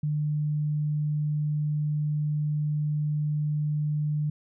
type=tone; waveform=sine; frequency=150 Hz; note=D3; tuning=37 cents sharp; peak=-24 dBFS; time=0.03-4.3 s; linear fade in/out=5 ms; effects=none